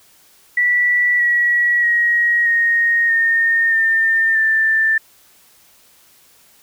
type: tone with pitch steps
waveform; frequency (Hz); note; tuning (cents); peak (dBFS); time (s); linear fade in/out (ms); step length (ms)
sine; 1956 / 1924.6 / 1893.7 / 1863.4 / 1833.5 / 1804.1 / 1775.1; B6 / B6 / A#6 / A#6 / A#6 / A6 / A6; -17 / -45 / +27 / -1 / -29 / +43 / +15; -12; 0.57-4.98; 5; 630
effects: white hiss -51 dBFS RMS until 6.62 s